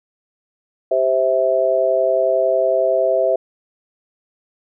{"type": "chord", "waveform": "sine", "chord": "C major", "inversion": "second", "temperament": "just", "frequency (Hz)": [392.4, 523.3, 654.1], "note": ["G4", "C5", "E5"], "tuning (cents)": [2, 0, -14], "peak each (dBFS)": [-22, -18, -16], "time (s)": [0.91, 3.36], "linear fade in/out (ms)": 5, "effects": []}